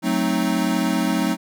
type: chord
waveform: square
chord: F# diminished seventh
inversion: none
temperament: equal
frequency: 185 / 220 / 261.6 / 311.1 Hz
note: F#3 / A3 / C4 / Eb4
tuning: 0 / 0 / 0 / 0 cents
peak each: -25 dBFS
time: 0.02-1.37 s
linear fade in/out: 50 ms
effects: none